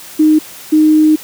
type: tone pair in turn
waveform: sine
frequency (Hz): 309 / 309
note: D#4 / D#4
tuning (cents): -12 / -12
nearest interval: unison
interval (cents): 0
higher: neither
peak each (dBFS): -5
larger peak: neither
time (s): 0.19-0.39 / 0.72-1.16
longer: second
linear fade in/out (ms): 10
effects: white hiss -33 dBFS RMS until 1.23 s + high-pass 100 Hz 12 dB/octave